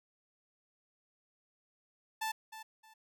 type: tone with echo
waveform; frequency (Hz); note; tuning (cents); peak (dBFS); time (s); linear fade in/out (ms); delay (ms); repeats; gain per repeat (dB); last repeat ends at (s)
sawtooth; 880; A5; 0; -30; 2.21-2.32; 10; 310; 2; -12; 2.94
effects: none